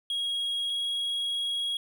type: tone pair in turn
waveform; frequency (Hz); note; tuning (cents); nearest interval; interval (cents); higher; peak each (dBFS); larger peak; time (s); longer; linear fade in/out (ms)
triangle; 3294 / 3308; G#7 / G#7; -15 / -8; unison; 7; second; -26; neither; 0.1-0.7 / 0.7-1.77; second; 2
effects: none